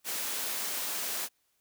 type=high-pass noise; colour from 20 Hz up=white; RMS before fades=-34 dBFS; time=0.04-1.29 s; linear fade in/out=50 ms; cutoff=260 Hz; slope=12 dB/octave; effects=white hiss -74 dBFS RMS until 1.6 s